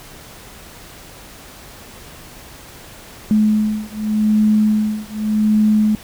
sine beating tone pair, 213.4 / 214.25 Hz, G#3 / A3, +47 / -46 cents, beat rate 0.85 Hz, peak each -16 dBFS, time 3.31-5.95 s, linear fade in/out 0 ms, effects pink hiss -39 dBFS RMS until 6.03 s

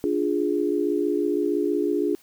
sine chord, D diminished, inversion none, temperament equal, 293.7 / 349.2 / 415.3 Hz, D4 / F4 / Ab4, 0 / 0 / 0 cents, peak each -25 dBFS, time 0.04-2.15 s, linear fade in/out 0 ms, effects white hiss -56 dBFS RMS until 2.22 s

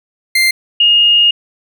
30% pulse / sine tone pair in turn, 2093 / 2849 Hz, C7 / F7, 0 / +34 cents, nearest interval perfect fourth, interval 534 cents, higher second, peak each -6 dBFS, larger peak neither, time 0.35-0.51 / 0.8-1.31 s, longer second, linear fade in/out 5 ms, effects none

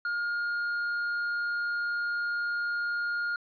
sine tone with hard clipping, 1419 Hz, F6, 27 cents sharp, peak -29 dBFS, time 0.05-3.36 s, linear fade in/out 2 ms, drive 3 dB, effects resampled to 11025 Hz

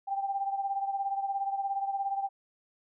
sine beating tone pair, 787 / 804 Hz, G5 / G5, +7 / +44 cents, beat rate 17 Hz, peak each -30 / -36 dBFS, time 0.07-2.29 s, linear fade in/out 20 ms, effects none

